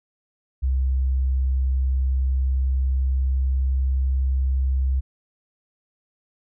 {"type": "tone with pitch glide", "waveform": "sine", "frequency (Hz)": [65.41, 65.9], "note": ["C2", "C2"], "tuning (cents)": [0, 13], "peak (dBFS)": -18, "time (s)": [0.62, 5.01], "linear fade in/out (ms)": 20, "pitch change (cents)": 13, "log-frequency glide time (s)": [1.74, 4.1], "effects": []}